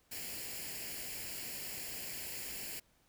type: noise with comb filter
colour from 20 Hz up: white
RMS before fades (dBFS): -43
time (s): 0.11-2.8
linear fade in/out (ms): 10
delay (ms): 0.41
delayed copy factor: +0.65
effects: pink hiss -71 dBFS RMS until 3.08 s